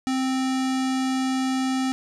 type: tone with low-pass filter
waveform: square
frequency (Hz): 261.6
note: C4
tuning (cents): 0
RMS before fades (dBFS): -24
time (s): 0.07-1.92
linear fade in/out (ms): 0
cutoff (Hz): 7500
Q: 1.2
effects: none